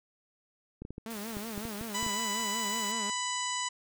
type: clicks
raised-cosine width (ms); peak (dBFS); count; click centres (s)
3; -27; 10; 0.82 / 0.851 / 0.906 / 0.981 / 1.369 / 1.578 / 1.653 / 1.812 / 2.028 / 2.065
type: tone with vibrato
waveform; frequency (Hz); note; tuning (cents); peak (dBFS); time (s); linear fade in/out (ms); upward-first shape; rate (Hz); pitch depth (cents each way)
sawtooth; 215.9; A3; -33; -34; 1.06-3.1; 0; sine; 5.4; 120
type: noise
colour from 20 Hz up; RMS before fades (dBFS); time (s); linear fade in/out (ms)
white; -45; 1.1-2.92; 5
type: harmonic tone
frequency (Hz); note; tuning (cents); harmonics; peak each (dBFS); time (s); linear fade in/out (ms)
993; B5; +9; 1 / 2 / 3 / 4 / 5 / 6 / 7 / 8; -35 / -39 / -39 / -42 / -44 / -44 / -39 / -40; 1.94-3.69; 10
effects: none